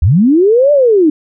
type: linear two-way sweep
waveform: sine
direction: up then down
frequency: 64.4 to 597 to 289.2 Hz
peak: -5 dBFS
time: 0.02-1.1 s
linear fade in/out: 5 ms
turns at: 0.72 s
effects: none